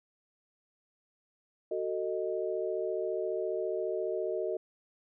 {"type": "chord", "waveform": "sine", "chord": "D# diminished", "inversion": "first", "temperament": "just", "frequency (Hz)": [373.4, 448, 622.3], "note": ["F#4", "A4", "D#5"], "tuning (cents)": [16, 31, 0], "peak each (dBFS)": [-34, -35, -35], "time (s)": [1.71, 4.57], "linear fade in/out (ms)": 5, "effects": []}